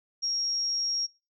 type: tone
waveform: sine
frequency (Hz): 5588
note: F8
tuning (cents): 0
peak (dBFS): -26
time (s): 0.22-1.07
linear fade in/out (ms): 20
effects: noise-tail reverb RT60 0.3 s tail -25 dB re dry